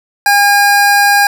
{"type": "tone pair together", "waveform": "square", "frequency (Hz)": [811, 1622], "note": ["G#5", "G#6"], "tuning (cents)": [-41, -41], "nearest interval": "octave", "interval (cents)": 1200, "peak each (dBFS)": -10, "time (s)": [0.26, 1.27], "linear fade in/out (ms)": 2, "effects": []}